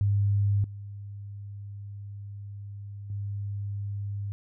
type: tone with level steps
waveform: sine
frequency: 101 Hz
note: G#2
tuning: 48 cents flat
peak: -21 / -37 / -30 dBFS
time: 0.01-4.32 s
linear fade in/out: 0 ms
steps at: 0.64 / 3.1 s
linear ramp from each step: 2 ms
effects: none